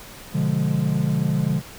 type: chord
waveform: triangle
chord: B diminished seventh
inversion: none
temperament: equal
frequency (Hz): 123.47 / 146.83 / 174.61 / 207.7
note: B2 / D3 / F3 / Ab3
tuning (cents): 0 / 0 / 0 / 0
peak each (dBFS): -26 / -20 / -22 / -24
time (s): 0.32-1.62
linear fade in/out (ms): 50
effects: pink hiss -41 dBFS RMS until 1.78 s